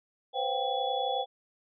sine tone cluster, 501 / 532 / 717 / 785 / 3409 Hz, B4 / C5 / F5 / G5 / G#7, +25 / +29 / +45 / +2 / +45 cents, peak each -35 / -35 / -36 / -31 / -36 dBFS, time 0.33-1.26 s, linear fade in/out 50 ms, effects none

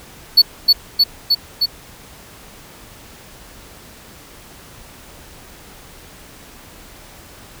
triangle tone with echo, 4435 Hz, C#8, in tune, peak -3 dBFS, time 0.37-0.42 s, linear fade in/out 10 ms, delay 310 ms, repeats 4, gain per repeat -2 dB, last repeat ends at 1.66 s, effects pink hiss -41 dBFS RMS until 7.6 s

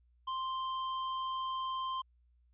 sine tone with hard clipping, 1046.5 Hz, C6, in tune, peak -36 dBFS, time 0.27-2.02 s, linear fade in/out 10 ms, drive 18 dB, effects added 60 Hz sine -65 dBFS peak until 2.53 s + resampled to 8000 Hz

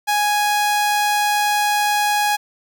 sawtooth tone, 830.6 Hz, G#5, in tune, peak -12 dBFS, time 0.07-2.37 s, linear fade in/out 20 ms, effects none

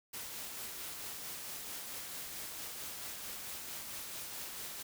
white noise with tremolo, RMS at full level -43 dBFS, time 0.13-4.83 s, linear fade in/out 10 ms, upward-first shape sine, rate 4.5 Hz, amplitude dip 25%, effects none

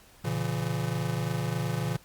square chord, A# diminished, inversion none, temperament just, 116.54 / 139.85 / 167.82 Hz, A#2 / C#3 / E3, 0 / +16 / +31 cents, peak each -33 dBFS, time 0.24-1.97 s, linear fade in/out 10 ms, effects pink hiss -56 dBFS RMS until 2.04 s + Opus 48 kbps

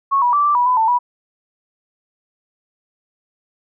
sine tone with pitch steps, 1101 / 972 / 1164 / 1172 / 975 / 1002 / 891 / 976 Hz, C#6 / B5 / D6 / D6 / B5 / B5 / A5 / B5, -12 / -28 / -16 / -4 / -23 / +25 / +22 / -21 cents, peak -12 dBFS, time 0.11-0.99 s, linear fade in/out 20 ms, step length 110 ms, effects none

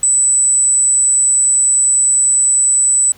sine tone, 7970 Hz, B8, 15 cents sharp, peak -9 dBFS, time 0.03-3.12 s, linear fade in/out 2 ms, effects pink hiss -45 dBFS RMS until 3.17 s

